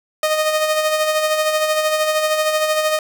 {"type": "tone with tremolo", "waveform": "sawtooth", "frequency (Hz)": 619, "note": "D#5", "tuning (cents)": -9, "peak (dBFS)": -10, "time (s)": [0.23, 2.99], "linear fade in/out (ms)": 2, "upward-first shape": "sine", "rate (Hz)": 13, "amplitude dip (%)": 45, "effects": []}